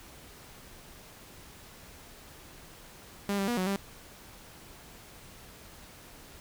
sawtooth tone with pitch steps, 200.8 / 196.3 / 240.5 / 184.9 / 197.5 Hz, G3 / G3 / B3 / F#3 / G3, +42 / +3 / -46 / -1 / +13 cents, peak -24 dBFS, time 3.29-3.76 s, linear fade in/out 0 ms, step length 94 ms, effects pink hiss -51 dBFS RMS until 6.4 s

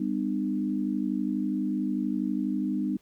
sine tone cluster, 199 / 251.7 / 303.5 Hz, G3 / B3 / D#4, +26 / +33 / -43 cents, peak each -30 dBFS, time 0-2.97 s, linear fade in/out 5 ms, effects pink hiss -65 dBFS RMS until 3.01 s

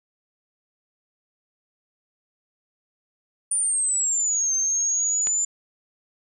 sine exponential two-way sweep, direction down then up, 9397 to 6272 to 7150 Hz, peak -20 dBFS, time 3.51-5.45 s, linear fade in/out 5 ms, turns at 4.54 s
click, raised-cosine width 0.2 ms, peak -15 dBFS, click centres 5.271 s
effects none

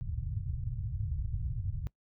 white low-pass noise, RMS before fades -35 dBFS, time 0.01-1.87 s, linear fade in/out 0 ms, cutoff 130 Hz, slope 48 dB/octave, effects noise-tail reverb RT60 0.1 s tail -22 dB re dry

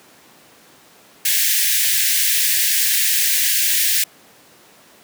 white high-pass noise, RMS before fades -17 dBFS, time 1.25-4.04 s, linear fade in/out 5 ms, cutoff 1600 Hz, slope 96 dB/octave, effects pink hiss -48 dBFS RMS until 5.03 s + high-pass 200 Hz 12 dB/octave

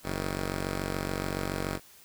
5% pulse tone pair together, 47.03 / 158.2 Hz, F#1 / D#3, +29 / +29 cents, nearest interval octave + major sixth, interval 2100 cents, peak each -20 / -26 dBFS, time 0.03-1.8 s, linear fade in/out 50 ms, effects white hiss -55 dBFS RMS until 2.04 s

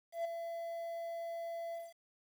triangle tone with ADSR envelope, 673 Hz, E5, 36 cents sharp, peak -30 dBFS, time 0.12-1.94 s, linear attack 130 ms, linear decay 6 ms, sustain -7 dB, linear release 200 ms, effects 10-bit

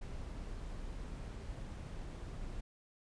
brown noise, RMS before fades -44 dBFS, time 0.01-2.61 s, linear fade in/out 10 ms, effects resampled to 22050 Hz

